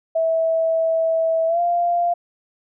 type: tone with pitch glide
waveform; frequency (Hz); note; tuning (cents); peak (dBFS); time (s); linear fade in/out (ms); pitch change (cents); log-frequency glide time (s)
sine; 652 to 694.8; E5 to F5; -19 to -9; -16; 0.15-2.14; 10; +110; 1.47-1.6
effects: none